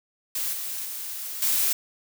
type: noise with level steps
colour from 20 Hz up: blue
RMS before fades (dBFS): -28 / -32 / -34 / -23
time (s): 0.35-1.73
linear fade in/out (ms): 5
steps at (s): 0.53 / 0.85 / 1.42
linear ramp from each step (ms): 2
effects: none